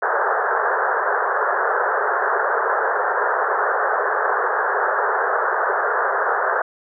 white band-pass noise, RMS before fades -20 dBFS, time 0.02-6.62 s, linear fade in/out 5 ms, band 390 to 1700 Hz, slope 96 dB/octave, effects none

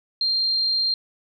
sine tone, 4186 Hz, C8, in tune, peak -19 dBFS, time 0.21-0.94 s, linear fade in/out 2 ms, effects none

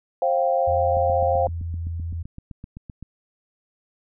sine chord, C suspended fourth, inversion none, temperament equal with one note detuned, 531.8 / 698.5 / 784 Hz, C5 / F5 / G5, +28 / 0 / 0 cents, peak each -21 / -22 / -25 dBFS, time 0.22-1.47 s, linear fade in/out 2 ms
sine tone with pitch glide, 84.6 to 83.68 Hz, E2 to E2, +45 to +27 cents, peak -26 dBFS, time 0.67-2.23 s, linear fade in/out 10 ms, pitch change -18 cents, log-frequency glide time 1.17-1.9 s
click train, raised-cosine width 5 ms, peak -24 dBFS, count 17, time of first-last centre 0.97-3.027 s, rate 7.78 Hz
effects none

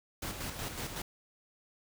pink noise with tremolo, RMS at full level -38 dBFS, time 0.22-1.02 s, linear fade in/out 5 ms, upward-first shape square, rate 5.4 Hz, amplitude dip 45%, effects none

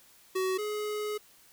square tone pair in turn, 375.2 / 421.3 Hz, F#4 / G#4, +24 / +25 cents, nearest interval major second, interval 201 cents, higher second, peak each -28 / -32 dBFS, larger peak first, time 0.35-0.58 / 0.58-1.18 s, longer second, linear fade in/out 10 ms, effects white hiss -59 dBFS RMS until 1.52 s

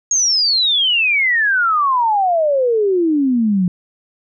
sine exponential sweep, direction down, 6645 to 174.61 Hz, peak -12 dBFS, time 0.11-3.68 s, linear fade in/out 2 ms, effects none

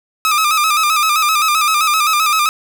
sawtooth tone with vibrato, 1241 Hz, D#6, 5 cents flat, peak -8 dBFS, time 0.25-2.49 s, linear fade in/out 0 ms, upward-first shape square, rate 7.7 Hz, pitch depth 61 cents each way, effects none

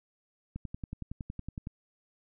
click train, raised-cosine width 5 ms, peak -25 dBFS, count 13, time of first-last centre 0.56-1.671 s, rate 10.8 Hz, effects none

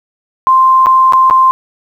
sine tone with dropouts, 1046.5 Hz, C6, in tune, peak -4 dBFS, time 0.47-1.51 s, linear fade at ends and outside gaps 0 ms, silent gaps 0.86-0.868 / 1.124-1.134 / 1.299-1.309 s, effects 7-bit

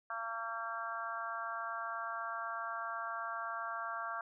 harmonic tone, 227.9 Hz, A#3, 39 cents flat, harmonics 3 / 4 / 5 / 6 / 7, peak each -45 / -47 / -42 / -42 / -45 dBFS, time 0.1-4.21 s, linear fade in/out 2 ms, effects none

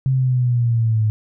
sine linear sweep, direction down, 133.7 to 106.9 Hz, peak -14 dBFS, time 0.06-1.1 s, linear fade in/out 0 ms, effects none

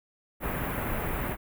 pink band-stop noise, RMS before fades -31 dBFS, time 0.4-1.37 s, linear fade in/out 50 ms, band 2300 to 13000 Hz, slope 24 dB/octave, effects none

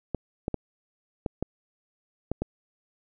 clicks, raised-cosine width 2 ms, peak -14 dBFS, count 7, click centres 0.147 / 0.481 / 0.543 / 1.262 / 1.426 / 2.316 / 2.42 s, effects none

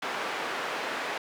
white band-pass noise, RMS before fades -33 dBFS, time 0.02-1.18 s, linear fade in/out 5 ms, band 350 to 1800 Hz, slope 12 dB/octave, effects none

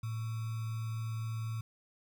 sine tone with sample-and-hold, 112 Hz, A2, 31 cents sharp, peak -34 dBFS, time 0.03-1.61 s, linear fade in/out 5 ms, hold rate 1225 Hz, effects none

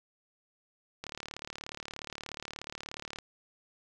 click train, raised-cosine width 0.2 ms, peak -22 dBFS, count 80, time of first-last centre 1.04-3.187 s, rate 36.8 Hz, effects none

